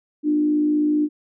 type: tone with frequency modulation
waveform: sine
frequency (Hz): 300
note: D4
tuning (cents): +37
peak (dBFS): -16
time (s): 0.23-1.09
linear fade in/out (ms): 50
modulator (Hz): 55.6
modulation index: 0.31
effects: none